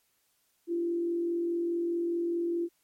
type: tone with frequency modulation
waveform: sine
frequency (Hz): 341.5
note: F4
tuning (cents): -39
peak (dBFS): -27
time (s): 0.67-2.69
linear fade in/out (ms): 50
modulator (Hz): 44.8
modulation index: 0.28
effects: white hiss -72 dBFS RMS until 2.83 s + MP3 64 kbps